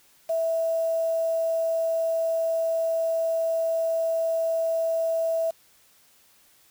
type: tone with quantisation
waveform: sine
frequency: 656 Hz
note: E5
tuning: 9 cents flat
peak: -22 dBFS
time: 0.29-5.51 s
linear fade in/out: 10 ms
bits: 7
effects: white hiss -59 dBFS RMS until 6.7 s